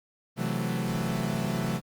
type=chord; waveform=40% pulse; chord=F# half-diminished seventh; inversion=second; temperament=equal; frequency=130.81 / 164.81 / 185 / 220 Hz; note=C3 / E3 / F#3 / A3; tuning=0 / 0 / 0 / 0 cents; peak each=-32 dBFS; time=0.36-1.81 s; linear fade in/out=50 ms; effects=Opus 24 kbps

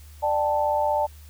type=chord; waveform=sine; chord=D suspended fourth; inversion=none; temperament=equal with one note detuned; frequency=593.8 / 784 / 880 Hz; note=D5 / G5 / A5; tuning=+19 / 0 / 0 cents; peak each=-24 / -28 / -23 dBFS; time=0.22-1.07 s; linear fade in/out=20 ms; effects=added 75 Hz sine -43 dBFS peak until 1.29 s + white hiss -54 dBFS RMS until 1.29 s

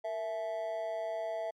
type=tone with amplitude modulation; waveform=triangle; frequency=659.3 Hz; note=E5; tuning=in tune; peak=-28 dBFS; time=0.04-1.51 s; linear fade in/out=10 ms; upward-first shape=sine; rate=198 Hz; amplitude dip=75%; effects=MP3 96 kbps

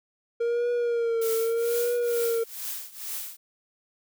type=tone with vibrato; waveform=triangle; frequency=466.2 Hz; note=A#4; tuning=in tune; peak=-21 dBFS; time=0.4-2.44 s; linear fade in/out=10 ms; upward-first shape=triangle; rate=0.81 Hz; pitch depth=64 cents each way
type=noise with tremolo; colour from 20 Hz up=blue; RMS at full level=-32 dBFS; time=1.21-3.37 s; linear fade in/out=10 ms; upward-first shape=triangle; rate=2.2 Hz; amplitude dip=90%
effects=none

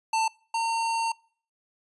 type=tone pair in turn; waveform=square; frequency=891 / 911.8 Hz; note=A5 / A#5; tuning=+22 / -39 cents; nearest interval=unison; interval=39 cents; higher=second; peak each=-23 / -25 dBFS; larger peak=first; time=0.13-0.28 / 0.54-1.12 s; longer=second; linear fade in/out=5 ms; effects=noise-tail reverb RT60 0.5 s tail -25 dB re dry + resampled to 24000 Hz

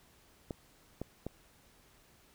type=clicks; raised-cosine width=2 ms; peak=-24 dBFS; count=3; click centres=0.508 / 1.016 / 1.266 s; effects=pink hiss -64 dBFS RMS until 2.34 s

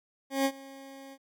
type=tone with ADSR envelope; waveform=20% pulse; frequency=271.5 Hz; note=C#4; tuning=36 cents flat; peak=-18 dBFS; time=0.3-1.18 s; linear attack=150 ms; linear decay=63 ms; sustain=-22 dB; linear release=53 ms; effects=none

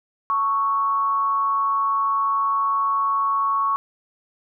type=tone with frequency modulation; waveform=sine; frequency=1108.7 Hz; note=C#6; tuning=in tune; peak=-18 dBFS; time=0.3-3.76 s; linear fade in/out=0 ms; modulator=209 Hz; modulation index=0.35; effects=none

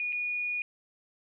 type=tone with dropouts; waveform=sine; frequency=2451 Hz; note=D#7; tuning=27 cents flat; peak=-29 dBFS; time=0-0.62 s; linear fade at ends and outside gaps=1 ms; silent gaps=0.124-0.128 s; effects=none

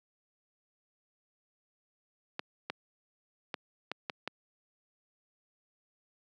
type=clicks; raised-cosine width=0.3 ms; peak=-18 dBFS; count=6; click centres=2.394 / 2.7 / 3.542 / 3.916 / 4.098 / 4.276 s; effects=high-pass 200 Hz 12 dB/octave

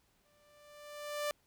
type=tone with exponential growth; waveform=sawtooth; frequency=590 Hz; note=D5; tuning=8 cents sharp; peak=-28 dBFS; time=0.25-1.31 s; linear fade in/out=0 ms; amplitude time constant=230 ms; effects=pink hiss -73 dBFS RMS until 1.46 s

